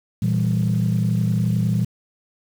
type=chord; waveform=sine; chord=E diminished; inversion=second; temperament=equal; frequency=116.54 / 164.81 / 196 Hz; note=Bb2 / E3 / G3; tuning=0 / 0 / 0 cents; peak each=-19 / -21 / -22 dBFS; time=0.22-1.85 s; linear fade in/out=5 ms; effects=tanh soft clip ceiling -11 dBFS + 7-bit